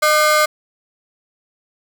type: ring-modulated tone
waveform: 30% pulse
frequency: 910 Hz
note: A#5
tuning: 42 cents flat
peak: -6 dBFS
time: 0.02-0.46 s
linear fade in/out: 10 ms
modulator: 299 Hz
effects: none